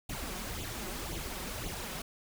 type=noise with flanger; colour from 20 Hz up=pink; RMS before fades=-39 dBFS; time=0.09-2.02 s; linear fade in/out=5 ms; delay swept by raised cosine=0.28 to 5.48 ms; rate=1.9 Hz; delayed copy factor=+0.7; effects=none